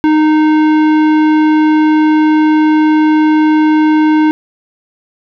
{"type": "tone with tanh clipping", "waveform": "sine", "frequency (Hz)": 308.6, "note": "D#4", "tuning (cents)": -14, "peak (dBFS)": -8, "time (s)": [0.04, 4.31], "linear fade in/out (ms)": 0, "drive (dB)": 15, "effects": []}